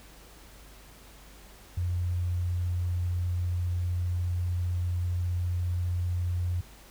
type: tone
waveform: sine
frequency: 88.5 Hz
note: F2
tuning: 23 cents sharp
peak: -26 dBFS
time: 1.77-6.61 s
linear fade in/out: 5 ms
effects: added 50 Hz sine -52 dBFS peak until 6.9 s + pink hiss -53 dBFS RMS until 6.9 s